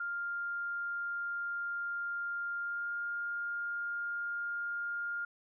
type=tone with pitch glide; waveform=sine; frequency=1400 to 1408.9 Hz; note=F6 to F6; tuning=+4 to +15 cents; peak=-34 dBFS; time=0-5.25 s; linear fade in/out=5 ms; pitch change=+11 cents; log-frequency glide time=2.6-2.92 s; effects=none